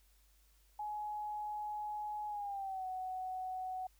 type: tone with pitch glide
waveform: sine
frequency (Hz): 841 to 744.9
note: G#5 to F#5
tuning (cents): +22 to +11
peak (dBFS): -38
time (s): 0.79-3.87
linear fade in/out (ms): 5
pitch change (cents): -211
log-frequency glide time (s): 2.28-2.86
effects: added 50 Hz sine -66 dBFS peak until 3.99 s + white hiss -72 dBFS RMS until 3.99 s